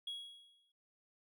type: tone with exponential decay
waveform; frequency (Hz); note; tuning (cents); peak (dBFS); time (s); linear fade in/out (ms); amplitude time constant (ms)
triangle; 3322; G#7; 0; -36; 0.07-0.72; 5; 140
effects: tanh soft clip ceiling -34 dBFS